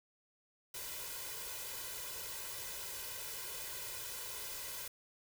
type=noise with comb filter; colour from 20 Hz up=white; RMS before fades=-44 dBFS; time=0.74-4.88 s; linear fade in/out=5 ms; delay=2 ms; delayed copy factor=+0.8; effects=none